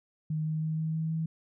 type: tone with pitch steps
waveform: sine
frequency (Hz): 155.56 / 156.64 / 157.73 / 158.83 / 159.93 / 161.05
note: D#3 / D#3 / D#3 / D#3 / D#3 / E3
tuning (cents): 0 / +12 / +24 / +36 / +48 / -40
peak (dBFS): -28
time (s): 0.3-1.26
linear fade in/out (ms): 5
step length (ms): 160
effects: none